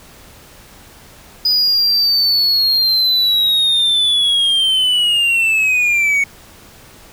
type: linear sweep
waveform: triangle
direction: down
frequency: 4978 to 2217 Hz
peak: -10 dBFS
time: 1.45-6.24 s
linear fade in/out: 5 ms
effects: pink hiss -42 dBFS RMS until 7.12 s